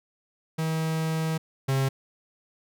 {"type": "tone pair in turn", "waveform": "45% pulse", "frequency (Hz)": [160, 134.54], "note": ["D#3", "C3"], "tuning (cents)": [49, 49], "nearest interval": "minor third", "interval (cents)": 300, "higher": "first", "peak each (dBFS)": [-25, -22], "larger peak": "second", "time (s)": [[0.58, 1.38], [1.68, 1.89]], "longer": "first", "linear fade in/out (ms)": 10, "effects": []}